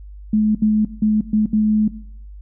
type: tone bursts at uneven times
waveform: sine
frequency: 214.1 Hz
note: A3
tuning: 47 cents flat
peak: -12 dBFS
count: 5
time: 0.33-0.55 / 0.62-0.85 / 1.02-1.21 / 1.33-1.46 / 1.53-1.88 s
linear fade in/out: 5 ms
effects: noise-tail reverb RT60 0.6 s tail -17 dB re dry + added 50 Hz sine -34 dBFS peak until 2.41 s